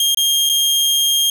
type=tone with dropouts; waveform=sawtooth; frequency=3223 Hz; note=G7; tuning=47 cents sharp; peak=-10 dBFS; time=0-1.3 s; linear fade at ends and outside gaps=2 ms; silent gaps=0.147-0.172 / 0.492-0.496 s; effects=none